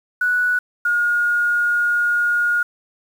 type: tone pair in turn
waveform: sine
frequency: 1474 / 1431.2 Hz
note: F#6 / F6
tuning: -7 / +42 cents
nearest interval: minor second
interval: 51 cents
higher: first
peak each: -15 dBFS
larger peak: neither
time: 0.21-0.59 / 0.85-2.63 s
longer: second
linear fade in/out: 5 ms
effects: 7-bit